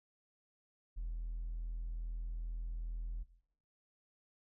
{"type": "tone with hard clipping", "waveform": "sine", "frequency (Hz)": 41.2, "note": "E1", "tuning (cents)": 0, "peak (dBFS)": -38, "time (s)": [0.96, 3.24], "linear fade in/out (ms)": 20, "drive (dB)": 1, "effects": ["noise-tail reverb RT60 0.7 s tail -17 dB re dry"]}